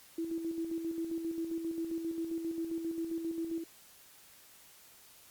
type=tone with tremolo; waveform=sine; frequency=330 Hz; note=E4; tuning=2 cents sharp; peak=-32 dBFS; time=0.18-3.64 s; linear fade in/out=5 ms; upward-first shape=square; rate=7.5 Hz; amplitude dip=45%; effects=white hiss -58 dBFS RMS until 5.3 s + Opus 48 kbps